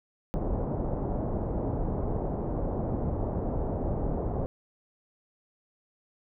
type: low-pass noise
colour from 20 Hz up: pink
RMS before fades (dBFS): -30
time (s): 0.34-4.46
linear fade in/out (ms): 0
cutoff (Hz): 760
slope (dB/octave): 24
effects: none

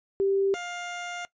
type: tone pair in turn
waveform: sine / 15% pulse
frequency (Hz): 392 / 704.5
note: G4 / F5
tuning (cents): 0 / +15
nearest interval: minor seventh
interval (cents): 1015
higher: second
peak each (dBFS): -21 / -27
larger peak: first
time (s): 0.2-0.54 / 0.54-1.25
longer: second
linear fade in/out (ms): 0
effects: noise-tail reverb RT60 0.1 s tail -19 dB re dry + resampled to 16000 Hz

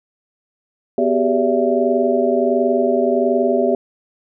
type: tone cluster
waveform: sine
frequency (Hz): 248.1 / 385.4 / 406.8 / 576 / 667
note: B3 / G4 / G#4 / D5 / E5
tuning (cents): +8 / -29 / -36 / -34 / +20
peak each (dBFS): -20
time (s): 0.98-3.75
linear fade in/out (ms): 2
effects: none

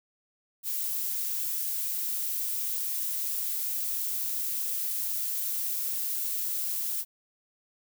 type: noise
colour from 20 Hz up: violet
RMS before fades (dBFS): -31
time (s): 0.63-7.05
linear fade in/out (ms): 50
effects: none

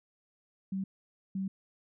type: tone bursts at uneven times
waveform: sine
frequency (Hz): 192.2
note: G3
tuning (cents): -34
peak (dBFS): -31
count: 2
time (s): 0.72-0.84 / 1.35-1.48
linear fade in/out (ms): 5
effects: none

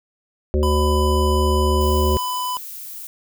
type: harmonic tone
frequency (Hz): 74.7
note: D2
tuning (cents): +30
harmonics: 1 / 3 / 5 / 7 / 8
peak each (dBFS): -17 / -26 / -21 / -27 / -33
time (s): 0.54-2.17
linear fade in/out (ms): 0
type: tone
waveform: square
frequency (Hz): 1000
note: B5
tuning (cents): +21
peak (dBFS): -23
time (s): 0.63-2.57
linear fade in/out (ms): 0
type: noise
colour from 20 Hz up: violet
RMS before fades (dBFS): -34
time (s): 1.81-3.07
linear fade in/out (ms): 0
effects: none

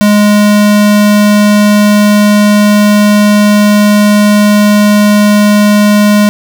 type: tone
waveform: square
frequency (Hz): 207.7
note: G#3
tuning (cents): 0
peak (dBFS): -4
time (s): 0.01-6.29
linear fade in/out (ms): 0
effects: none

